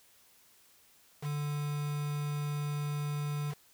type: tone with quantisation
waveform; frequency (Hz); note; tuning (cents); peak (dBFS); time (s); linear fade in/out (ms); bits
triangle; 146.83; D3; 0; -30; 1.21-3.55; 50; 7
effects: white hiss -63 dBFS RMS until 3.73 s